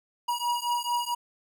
square beating tone pair, 958 / 962.5 Hz, A#5 / B5, +47 / -45 cents, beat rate 4.5 Hz, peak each -30 dBFS, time 0.28-1.15 s, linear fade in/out 10 ms, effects none

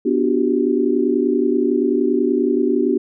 sine chord, G major seventh, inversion first, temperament equal with one note detuned, 246.9 / 293.7 / 361.5 / 392 Hz, B3 / D4 / F#4 / G4, 0 / 0 / -40 / 0 cents, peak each -20 dBFS, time 0.05-2.98 s, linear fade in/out 10 ms, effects none

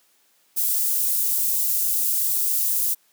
white high-pass noise, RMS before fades -22 dBFS, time 0.56-2.95 s, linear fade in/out 20 ms, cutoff 10000 Hz, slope 12 dB/octave, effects white hiss -62 dBFS RMS until 3.12 s + high-pass 200 Hz 12 dB/octave

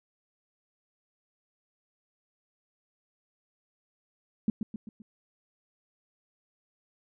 sine tone with echo, 215.9 Hz, A3, 33 cents flat, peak -21 dBFS, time 4.48-4.5 s, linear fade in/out 2 ms, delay 130 ms, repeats 4, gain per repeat -6 dB, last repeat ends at 5.02 s, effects none

